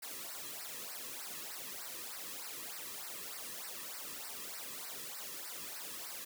white noise with flanger, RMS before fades -45 dBFS, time 0.02-6.25 s, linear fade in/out 10 ms, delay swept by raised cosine 0.29 to 1.39 ms, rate 3.3 Hz, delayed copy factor -1, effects none

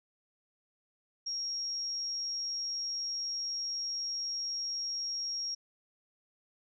sine tone, 5588 Hz, F8, in tune, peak -33 dBFS, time 1.26-5.55 s, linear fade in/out 10 ms, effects none

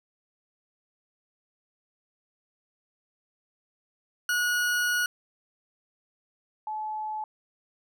40% pulse / sine tone pair in turn, 1455 / 860.4 Hz, F#6 / A5, -29 / -39 cents, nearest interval major sixth, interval 910 cents, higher first, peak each -23 / -30 dBFS, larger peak first, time 4.29-5.06 / 6.67-7.24 s, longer first, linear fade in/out 2 ms, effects none

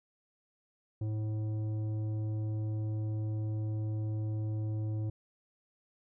triangle tone with tanh clipping, 107.9 Hz, A2, 33 cents flat, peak -33 dBFS, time 1.01-5.1 s, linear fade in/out 5 ms, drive 14 dB, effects none

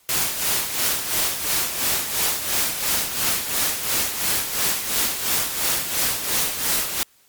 white noise with tremolo, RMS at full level -20 dBFS, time 0.09-7.03 s, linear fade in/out 0 ms, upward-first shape sine, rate 2.9 Hz, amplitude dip 60%, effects white hiss -57 dBFS RMS until 7.28 s + MP3 96 kbps

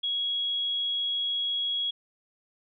sine tone, 3322 Hz, G#7, in tune, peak -26 dBFS, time 0.03-1.91 s, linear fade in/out 10 ms, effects none

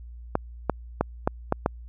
clicks, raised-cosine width 1 ms, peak -7 dBFS, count 6, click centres 0.354 / 0.697 / 1.01 / 1.275 / 1.524 / 1.661 s, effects added 59 Hz sine -39 dBFS peak until 1.88 s

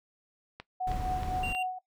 click train, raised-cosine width 0.3 ms, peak -25 dBFS, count 4, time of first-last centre 0.6-1.549 s, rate 3.16 Hz
sine tone with tremolo, 740 Hz, F#5, in tune, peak -28 dBFS, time 0.8-1.79 s, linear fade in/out 10 ms, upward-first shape sine, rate 3.9 Hz, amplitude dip 65%
brown noise, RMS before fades -35 dBFS, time 0.87-1.53 s, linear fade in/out 5 ms
triangle tone, 2770 Hz, F7, 15 cents flat, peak -30 dBFS, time 1.43-1.63 s, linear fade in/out 5 ms
effects noise-tail reverb RT60 0.1 s tail -17 dB re dry

